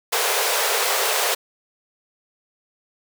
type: high-pass noise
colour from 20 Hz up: pink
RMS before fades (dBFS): -21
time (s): 0.12-1.35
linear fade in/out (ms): 10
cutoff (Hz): 400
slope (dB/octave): 96
effects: none